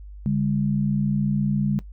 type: tone pair together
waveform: sine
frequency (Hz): 144.1 / 204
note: D3 / G#3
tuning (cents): -33 / -31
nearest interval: tritone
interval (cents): 602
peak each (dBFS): -22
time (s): 0.26-1.79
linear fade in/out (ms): 0
effects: noise-tail reverb RT60 0.1 s tail -17 dB re dry + added 50 Hz sine -37 dBFS peak until 1.92 s